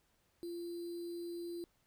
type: tone with sample-and-hold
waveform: sine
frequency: 343.8 Hz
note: F4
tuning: 27 cents flat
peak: -40 dBFS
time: 0.43-1.64 s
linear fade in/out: 0 ms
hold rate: 4410 Hz
effects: pink hiss -75 dBFS RMS until 1.86 s